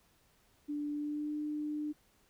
sine tone with pitch glide, 293.7 to 299.7 Hz, D4 to D4, 0 to +35 cents, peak -34 dBFS, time 0.68-1.93 s, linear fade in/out 20 ms, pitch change +35 cents, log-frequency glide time 0.92-1.33 s, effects pink hiss -69 dBFS RMS until 2.29 s

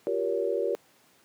sine chord, G half-diminished seventh, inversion third, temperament just, 352.8 / 392 / 470.4 / 564.5 Hz, F4 / G4 / Bb4 / Db5, +18 / 0 / +16 / +31 cents, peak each -33 / -30 / -29 / -31 dBFS, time 0.07-0.75 s, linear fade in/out 0 ms, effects pink hiss -61 dBFS RMS until 1.24 s + high-pass 200 Hz 12 dB/octave

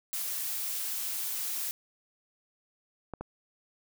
blue noise, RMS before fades -34 dBFS, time 0.13-1.71 s, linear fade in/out 0 ms
clicks, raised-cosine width 1 ms, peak -23 dBFS, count 2, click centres 3.137 / 3.21 s
effects none

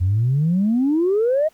sine exponential sweep, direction up, 86.4 to 647 Hz, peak -14 dBFS, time 0-1.49 s, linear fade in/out 20 ms, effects tanh soft clip ceiling -11 dBFS + pink hiss -57 dBFS RMS until 1.53 s

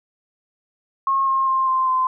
sine tone with pitch steps, 1082 / 1069.6 / 1057.3 / 1045.1 / 1033.1 Hz, C#6 / C6 / C6 / C6 / C6, -42 / +38 / +18 / -2 / -22 cents, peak -16 dBFS, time 1.07-2.07 s, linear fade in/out 2 ms, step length 200 ms, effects none

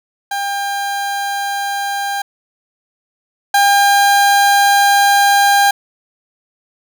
30% pulse tone pair in turn, 800 / 803 Hz, G5 / G5, +35 / +41 cents, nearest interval unison, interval 6 cents, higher second, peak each -15 / -6 dBFS, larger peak second, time 0.31-2.22 / 3.54-5.71 s, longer second, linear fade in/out 5 ms, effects none

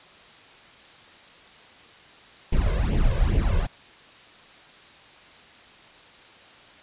brown noise with flanger, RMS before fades -21 dBFS, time 2.52-3.67 s, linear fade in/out 10 ms, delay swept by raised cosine 0.35 to 1.95 ms, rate 2.4 Hz, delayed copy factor +0.8, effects white hiss -49 dBFS RMS until 6.82 s + resampled to 8000 Hz

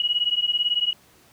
sine beating tone pair, 2900 / 2918 Hz, F#7 / F#7, -35 / -25 cents, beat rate 18 Hz, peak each -23 dBFS, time 0-0.93 s, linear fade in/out 2 ms, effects pink hiss -55 dBFS RMS until 1.32 s + high-pass 80 Hz 12 dB/octave

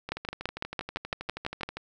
two click trains, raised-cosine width 0.3 ms, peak -20 / -13 dBFS, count 22 / 10, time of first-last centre 0.09-1.77 / 0.12-1.633 s, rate 12.5 / 5.95 Hz, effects none

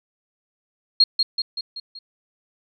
sine tone with echo, 4271 Hz, C8, 35 cents sharp, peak -10 dBFS, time 1-1.04 s, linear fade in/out 5 ms, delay 190 ms, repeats 5, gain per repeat -5 dB, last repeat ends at 1.99 s, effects none

